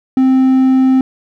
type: tone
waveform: triangle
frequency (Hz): 261.6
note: C4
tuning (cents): 0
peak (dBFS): -5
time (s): 0.17-1.01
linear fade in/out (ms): 2
effects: none